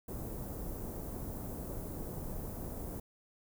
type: band-stop noise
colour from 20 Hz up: pink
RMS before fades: -41 dBFS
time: 0.08-3 s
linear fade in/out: 5 ms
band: 580 to 16000 Hz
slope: 12 dB/octave
effects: none